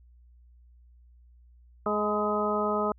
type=harmonic tone with a mistuned harmonic; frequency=210 Hz; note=G#3; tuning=19 cents sharp; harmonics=1 / 2 / 3 / 4 / 5 / 6; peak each=-32 / -30 / -31 / -35 / -35 / -30 dBFS; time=1.86-2.92 s; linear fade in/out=2 ms; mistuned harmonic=5; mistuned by=-47 cents; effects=added 60 Hz sine -53 dBFS peak until 2.98 s